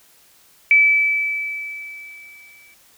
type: tone with exponential decay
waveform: sine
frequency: 2307 Hz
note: D7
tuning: 31 cents flat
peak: -8 dBFS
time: 0.71-2.74 s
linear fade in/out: 1 ms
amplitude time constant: 440 ms
effects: white hiss -53 dBFS RMS until 2.97 s